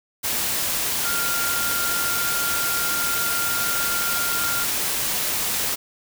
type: tone in noise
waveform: sine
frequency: 1396.9 Hz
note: F6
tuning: in tune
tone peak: -26 dBFS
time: 1.04-4.65 s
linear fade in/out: 20 ms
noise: white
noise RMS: -24 dBFS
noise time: 0.23-5.76 s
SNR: -5 dB
effects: none